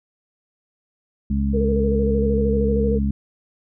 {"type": "harmonic tone", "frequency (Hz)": 69.3, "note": "C#2", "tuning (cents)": 0, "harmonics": [1, 2, 3, 4], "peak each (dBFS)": [-21, -29, -21, -34], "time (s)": [1.3, 3.11], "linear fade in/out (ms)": 5}
{"type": "tone with vibrato", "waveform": "sine", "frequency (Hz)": 460.9, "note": "A#4", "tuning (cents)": -20, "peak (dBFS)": -20, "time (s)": [1.53, 2.99], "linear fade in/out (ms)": 20, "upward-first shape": "square", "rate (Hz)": 13, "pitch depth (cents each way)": 44}
{"effects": []}